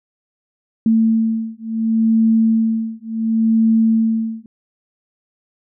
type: beating tone pair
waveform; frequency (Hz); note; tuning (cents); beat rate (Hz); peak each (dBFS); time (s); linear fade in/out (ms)
sine; 223.6 / 224.3; A3 / A3; +28 / +34; 0.7; -16; 0.86-4.46; 2
effects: none